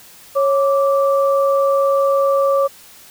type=tone pair together; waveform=sine; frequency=551 / 1167.5 Hz; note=C#5 / D6; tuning=-11 / -11 cents; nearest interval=octave + minor second; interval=1300 cents; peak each=-13 / -19 dBFS; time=0.35-2.68 s; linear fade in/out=20 ms; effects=white hiss -43 dBFS RMS until 3.1 s